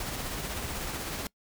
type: noise with tremolo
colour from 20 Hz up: pink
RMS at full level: -34 dBFS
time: 0-1.27 s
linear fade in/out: 2 ms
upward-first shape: sine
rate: 16 Hz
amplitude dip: 30%
effects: noise-tail reverb RT60 0.1 s tail -24 dB re dry